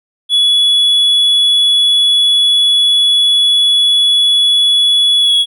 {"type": "tone with pitch glide", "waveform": "triangle", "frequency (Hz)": [3397, 3354], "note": ["G#7", "G#7"], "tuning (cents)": [38, 16], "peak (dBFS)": -6, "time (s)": [0.29, 5.46], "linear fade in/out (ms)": 50, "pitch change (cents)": -22, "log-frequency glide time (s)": [5.19, 5.35], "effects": []}